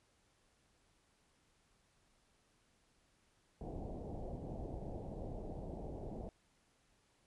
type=low-pass noise; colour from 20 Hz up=pink; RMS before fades=-45 dBFS; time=3.61-6.29 s; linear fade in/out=0 ms; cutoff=780 Hz; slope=48 dB/octave; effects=pink hiss -74 dBFS RMS until 7.26 s + resampled to 24000 Hz